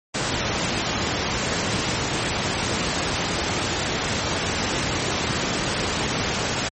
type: noise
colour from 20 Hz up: pink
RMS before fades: -23 dBFS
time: 0.14-6.69 s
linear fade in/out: 10 ms
effects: high-pass 80 Hz 12 dB/octave + MP3 32 kbps